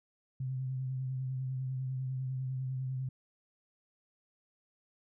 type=tone with vibrato; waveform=sine; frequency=130.4 Hz; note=C3; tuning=5 cents flat; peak=-33 dBFS; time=0.4-3.09 s; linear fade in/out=5 ms; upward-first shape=sine; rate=10 Hz; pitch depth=29 cents each way; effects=none